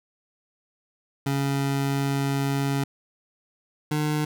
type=tone pair in turn; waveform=25% pulse; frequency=138.59 / 151.12 Hz; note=C#3 / D3; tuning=0 / +50 cents; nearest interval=minor second; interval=150 cents; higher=second; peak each=-19 dBFS; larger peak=neither; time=1.26-2.84 / 3.91-4.25 s; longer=first; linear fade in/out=5 ms; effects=none